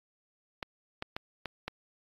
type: clicks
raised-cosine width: 0.3 ms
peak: -19 dBFS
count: 5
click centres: 0.628 / 1.024 / 1.165 / 1.457 / 1.68 s
effects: AAC 32 kbps

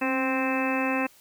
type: harmonic tone with a mistuned harmonic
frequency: 261.6 Hz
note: C4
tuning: in tune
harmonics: 1 / 2 / 3 / 4 / 5 / 6 / 7 / 8 / 9 / 10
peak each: -27 / -31 / -33 / -33 / -39 / -37 / -35 / -40 / -41 / -31 dBFS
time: 0.01-1.07 s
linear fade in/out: 10 ms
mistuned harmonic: 1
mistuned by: +32 cents
effects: white hiss -56 dBFS RMS until 1.2 s

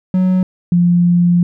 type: tone pair in turn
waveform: triangle / sine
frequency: 185 / 174.62 Hz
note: F#3 / F3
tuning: 0 / 0 cents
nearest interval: minor second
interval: 100 cents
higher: first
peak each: -8 dBFS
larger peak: neither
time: 0.14-0.43 / 0.72-1.43 s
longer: second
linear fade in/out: 2 ms
effects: none

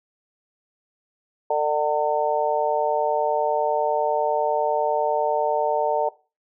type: harmonic tone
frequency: 150 Hz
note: D3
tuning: 37 cents sharp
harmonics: 3 / 4 / 5 / 6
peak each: -25 / -23 / -26 / -24 dBFS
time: 1.5-6.09 s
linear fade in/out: 5 ms
effects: noise-tail reverb RT60 0.3 s tail -18 dB re dry

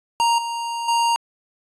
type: tone with level steps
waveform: square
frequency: 933 Hz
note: A#5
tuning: 1 cent sharp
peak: -16 / -25 / -17 dBFS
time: 0.2-1.16 s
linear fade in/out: 0 ms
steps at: 0.38 / 0.88 s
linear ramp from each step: 5 ms
effects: resampled to 22050 Hz

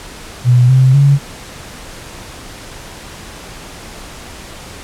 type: tone with pitch steps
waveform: sine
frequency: 123.3 / 130.4 / 140.6 Hz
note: B2 / C3 / C#3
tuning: -2 / -5 / +25 cents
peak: -5 dBFS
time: 0.44-1.19 s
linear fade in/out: 50 ms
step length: 250 ms
effects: pink hiss -32 dBFS RMS until 4.83 s + low-pass 10000 Hz 12 dB/octave

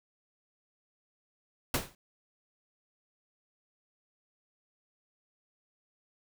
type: noise with exponential decay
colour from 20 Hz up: pink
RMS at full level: -26 dBFS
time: 1.74-1.95 s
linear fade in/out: 2 ms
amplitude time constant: 45 ms
effects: none

